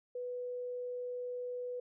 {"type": "tone", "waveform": "sine", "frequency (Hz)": 493.9, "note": "B4", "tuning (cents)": 0, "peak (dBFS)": -37, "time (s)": [0.15, 1.8], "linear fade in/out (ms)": 5, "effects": []}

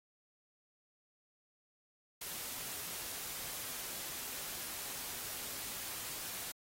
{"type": "noise", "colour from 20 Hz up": "white", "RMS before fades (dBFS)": -43, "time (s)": [2.21, 6.52], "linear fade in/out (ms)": 5, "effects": ["AAC 48 kbps"]}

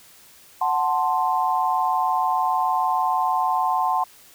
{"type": "chord", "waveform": "sine", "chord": "F# diminished", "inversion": "none", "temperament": "equal", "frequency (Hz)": [740, 880, 1046.5], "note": ["F#5", "A5", "C6"], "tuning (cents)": [0, 0, 0], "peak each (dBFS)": -23, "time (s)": [0.61, 4.04], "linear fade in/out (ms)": 5, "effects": ["white hiss -50 dBFS RMS until 4.34 s"]}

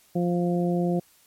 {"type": "harmonic tone", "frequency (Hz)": 175.1, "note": "F3", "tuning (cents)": 5, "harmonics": [1, 2, 3, 4], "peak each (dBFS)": [-23, -27, -31, -33], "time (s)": [0.15, 1], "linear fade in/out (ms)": 10, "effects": ["white hiss -59 dBFS RMS until 1.26 s", "MP3 64 kbps"]}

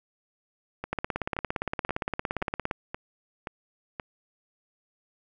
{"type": "two click trains", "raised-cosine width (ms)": 0.5, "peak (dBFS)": [-18, -13], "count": [7, 32], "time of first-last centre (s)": [[0.84, 3.998], [0.93, 2.712]], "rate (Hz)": [1.9, 17.4], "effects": []}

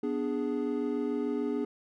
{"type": "chord", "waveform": "triangle", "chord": "G# diminished", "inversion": "first", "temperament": "equal", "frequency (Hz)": [246.9, 293.7, 415.3], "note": ["B3", "D4", "G#4"], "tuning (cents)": [0, 0, 0], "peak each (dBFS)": -31, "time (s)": [0.03, 1.65], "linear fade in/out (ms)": 5, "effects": []}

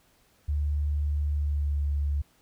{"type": "tone with pitch glide", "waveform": "sine", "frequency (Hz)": [73.42, 72.03], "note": ["D2", "D2"], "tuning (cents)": [0, -33], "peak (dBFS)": -24, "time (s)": [0.48, 2.22], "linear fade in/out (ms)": 10, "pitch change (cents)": -33, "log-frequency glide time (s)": [1.33, 1.83], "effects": ["pink hiss -64 dBFS RMS until 2.41 s"]}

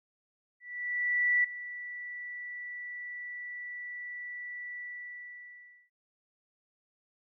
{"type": "tone with ADSR envelope", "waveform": "sine", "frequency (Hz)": 1961, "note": "B6", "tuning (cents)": -13, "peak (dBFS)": -22, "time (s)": [0.6, 5.9], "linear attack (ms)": 840, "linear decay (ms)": 7, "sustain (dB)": -16, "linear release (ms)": 1100, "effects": []}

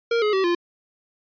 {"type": "tone with pitch steps", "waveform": "square", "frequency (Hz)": [465.8, 422.2, 382.7, 346.9], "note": ["A#4", "G#4", "G4", "F4"], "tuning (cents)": [-1, 29, -42, -12], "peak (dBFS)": -19, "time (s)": [0.11, 0.55], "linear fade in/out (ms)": 5, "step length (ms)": 110, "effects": ["resampled to 11025 Hz"]}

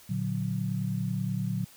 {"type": "chord", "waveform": "sine", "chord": "Bb augmented", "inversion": "none", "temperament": "equal", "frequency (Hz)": [116.54, 146.83, 185], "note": ["Bb2", "D3", "F#3"], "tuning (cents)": [0, 0, 0], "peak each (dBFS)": [-32, -33, -31], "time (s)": [0.09, 1.65], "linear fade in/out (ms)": 10, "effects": ["white hiss -54 dBFS RMS until 1.76 s"]}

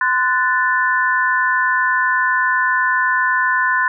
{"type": "chord", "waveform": "sine", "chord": "F# diminished", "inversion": "second", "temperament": "equal with one note detuned", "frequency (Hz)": [1027.9, 1480, 1760], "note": ["C6", "F#6", "A6"], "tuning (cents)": [-31, 0, 0], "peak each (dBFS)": -18, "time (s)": [0.01, 3.88], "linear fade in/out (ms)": 2, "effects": []}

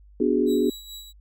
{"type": "chord", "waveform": "sine", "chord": "G# half-diminished seventh", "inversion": "first", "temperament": "equal", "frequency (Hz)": [246.9, 293.7, 370, 415.3], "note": ["B3", "D4", "F#4", "G#4"], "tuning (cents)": [0, 0, 0, 0], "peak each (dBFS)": -24, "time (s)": [0.2, 0.7], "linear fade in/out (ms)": 5}
{"type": "tone with tremolo", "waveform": "sawtooth", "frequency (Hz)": 3900, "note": "B7", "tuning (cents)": -23, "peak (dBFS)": -33, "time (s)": [0.46, 1.13], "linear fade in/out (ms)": 50, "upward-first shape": "sine", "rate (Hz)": 4.6, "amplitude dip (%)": 55}
{"effects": ["added 50 Hz sine -48 dBFS peak until 1.2 s"]}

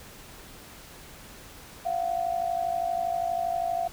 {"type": "tone pair together", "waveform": "sine", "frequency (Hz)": [687.5, 740], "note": ["F5", "F#5"], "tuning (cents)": [-27, 0], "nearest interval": "minor second", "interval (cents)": 127, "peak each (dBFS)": [-27, -30], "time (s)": [1.85, 3.88], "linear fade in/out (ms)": 10, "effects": ["pink hiss -47 dBFS RMS until 3.92 s"]}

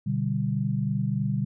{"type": "chord", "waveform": "sine", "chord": "G major", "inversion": "first", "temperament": "equal", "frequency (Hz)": [123.47, 146.83, 196], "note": ["B2", "D3", "G3"], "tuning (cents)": [0, 0, 0], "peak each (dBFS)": -28, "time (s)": [0.06, 1.45], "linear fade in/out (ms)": 10, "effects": []}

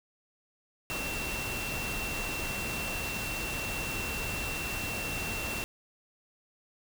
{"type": "tone in noise", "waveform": "sine", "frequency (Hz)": 2710, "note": "E7", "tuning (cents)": 47, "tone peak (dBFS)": -36, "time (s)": [0.9, 5.64], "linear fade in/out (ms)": 0, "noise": "pink", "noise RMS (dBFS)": -36, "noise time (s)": [0.9, 5.64], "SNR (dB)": -3, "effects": []}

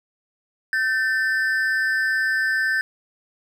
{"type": "ring-modulated tone", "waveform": "triangle", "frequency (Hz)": 1661.2, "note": "G#6", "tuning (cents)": 0, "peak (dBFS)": -14, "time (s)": [0.73, 2.81], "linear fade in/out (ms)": 0, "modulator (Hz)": 119, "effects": []}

